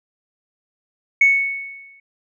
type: tone with exponential decay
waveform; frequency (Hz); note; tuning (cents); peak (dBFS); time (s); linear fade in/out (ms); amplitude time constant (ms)
sine; 2214; C#7; -3; -7; 1.21-2; 5; 170
effects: tanh soft clip ceiling -4 dBFS